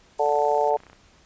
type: noise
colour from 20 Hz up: violet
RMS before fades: -41 dBFS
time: 0.18-0.7 s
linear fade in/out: 5 ms
type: harmonic tone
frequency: 146.83 Hz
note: D3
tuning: in tune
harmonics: 3 / 4 / 5 / 6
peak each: -24 / -24 / -24 / -24 dBFS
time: 0.19-0.77 s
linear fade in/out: 10 ms
type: click train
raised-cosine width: 0.5 ms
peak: -32 dBFS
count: 22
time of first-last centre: 0.26-0.931 s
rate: 31.3 Hz
effects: pink hiss -56 dBFS RMS until 1.25 s + resampled to 16000 Hz